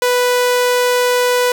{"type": "tone", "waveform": "sawtooth", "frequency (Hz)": 493.9, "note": "B4", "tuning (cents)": 0, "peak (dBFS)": -8, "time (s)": [0.02, 1.52], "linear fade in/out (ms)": 2, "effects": []}